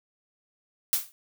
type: noise with exponential decay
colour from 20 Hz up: blue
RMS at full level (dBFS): -20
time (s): 0.93-1.12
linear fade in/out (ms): 0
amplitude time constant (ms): 40
effects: none